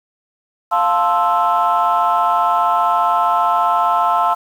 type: chord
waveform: sine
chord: F major seventh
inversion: none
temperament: equal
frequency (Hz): 698.5 / 880 / 1046.5 / 1318.5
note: F5 / A5 / C6 / E6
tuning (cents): 0 / 0 / 0 / 0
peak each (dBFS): -17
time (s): 0.71-4.35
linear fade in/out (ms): 20
effects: tanh soft clip ceiling -6 dBFS + 7-bit